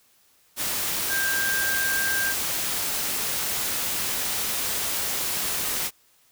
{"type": "tone in noise", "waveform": "sine", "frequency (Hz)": 1588, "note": "G6", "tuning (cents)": 22, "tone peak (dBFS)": -24, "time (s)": [1.08, 2.35], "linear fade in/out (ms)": 50, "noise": "white", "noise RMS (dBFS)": -27, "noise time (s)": [0.56, 5.91], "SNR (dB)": 0, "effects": ["white hiss -61 dBFS RMS until 6.31 s"]}